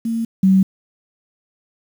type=tone pair in turn; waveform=sine; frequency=228.4 / 190.73 Hz; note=A#3 / G3; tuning=-35 / -47 cents; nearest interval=minor third; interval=312 cents; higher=first; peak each=-18 / -9 dBFS; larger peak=second; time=0.05-0.25 / 0.43-0.63 s; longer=neither; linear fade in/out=5 ms; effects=7-bit